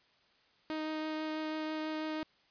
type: tone with vibrato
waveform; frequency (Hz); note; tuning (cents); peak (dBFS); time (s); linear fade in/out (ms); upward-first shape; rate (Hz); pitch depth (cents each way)
sawtooth; 311.4; D#4; +2; -31; 0.7-2.23; 0; triangle; 6.1; 10
effects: white hiss -68 dBFS RMS until 2.5 s + resampled to 11025 Hz